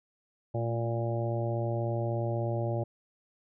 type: harmonic tone with a mistuned harmonic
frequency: 116.54 Hz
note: A#2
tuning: in tune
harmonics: 1 / 2 / 3 / 4 / 5 / 6 / 7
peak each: -30 / -42 / -36 / -43 / -35 / -42 / -42 dBFS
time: 0.54-2.84 s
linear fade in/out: 10 ms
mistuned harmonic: 2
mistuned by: -58 cents
effects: none